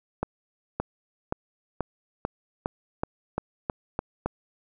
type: accelerating click train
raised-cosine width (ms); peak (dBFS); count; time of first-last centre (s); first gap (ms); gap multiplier
1; -12; 11; 0.23-4.26; 570; 0.92
effects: none